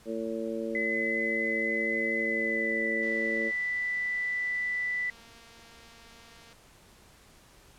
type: harmonic tone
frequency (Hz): 112.5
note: A2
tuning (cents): +39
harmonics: 2 / 3 / 4 / 5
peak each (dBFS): -36 / -36 / -36 / -36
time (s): 0.05-3.52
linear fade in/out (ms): 50
type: tone with pitch glide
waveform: sine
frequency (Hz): 2024 to 1982.3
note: B6 to B6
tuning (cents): +42 to +6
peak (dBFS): -28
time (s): 0.75-5.1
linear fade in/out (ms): 2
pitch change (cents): -36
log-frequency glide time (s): 2.16-2.89
type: click train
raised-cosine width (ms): 0.2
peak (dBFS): -38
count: 809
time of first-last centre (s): 3.03-6.528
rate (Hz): 231
effects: pink hiss -57 dBFS RMS until 7.78 s + low-pass 12000 Hz 12 dB/octave